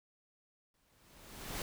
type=noise with exponential growth; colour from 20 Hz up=pink; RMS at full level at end=-38 dBFS; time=0.74-1.62 s; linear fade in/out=2 ms; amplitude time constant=190 ms; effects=none